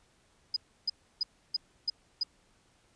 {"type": "tone bursts", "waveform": "sine", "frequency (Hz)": 4978, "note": "D#8", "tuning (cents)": 0, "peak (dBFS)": -26, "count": 6, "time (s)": [0.54, 2.234], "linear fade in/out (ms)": 5, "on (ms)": 24, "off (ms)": 310, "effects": ["pink hiss -67 dBFS RMS until 2.95 s", "resampled to 22050 Hz"]}